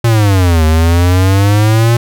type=exponential two-way sweep; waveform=square; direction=down then up; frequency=119 to 77.78 to 119 Hz; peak=-7 dBFS; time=0.04-1.97 s; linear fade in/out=5 ms; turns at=0.65 s; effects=none